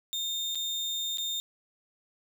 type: tone with dropouts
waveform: 35% pulse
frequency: 3640 Hz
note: A#7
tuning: 42 cents flat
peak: -28 dBFS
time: 0.13-1.4 s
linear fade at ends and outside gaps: 0 ms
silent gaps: 0.548-0.555 / 1.173-1.183 s
effects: none